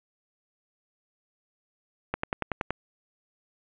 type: click train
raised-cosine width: 0.5 ms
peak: -12 dBFS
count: 7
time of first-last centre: 2.14-2.706 s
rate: 10.6 Hz
effects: resampled to 8000 Hz + 9-bit